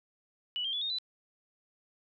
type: tone with pitch steps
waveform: sine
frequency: 2950 / 3180 / 3428 / 3695 / 3984 Hz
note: F#7 / G7 / A7 / A#7 / B7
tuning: -6 / +24 / -46 / -16 / +14 cents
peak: -31 dBFS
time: 0.56-0.985 s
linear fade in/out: 0 ms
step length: 85 ms
effects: none